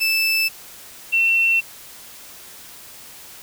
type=tone pair in turn; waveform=30% pulse / sine; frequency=2637 / 2703 Hz; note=E7 / E7; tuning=0 / +43 cents; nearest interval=unison; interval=43 cents; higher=second; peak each=-14 dBFS; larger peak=neither; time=0-0.49 / 1.12-1.61 s; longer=neither; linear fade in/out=20 ms; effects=white hiss -41 dBFS RMS until 3.42 s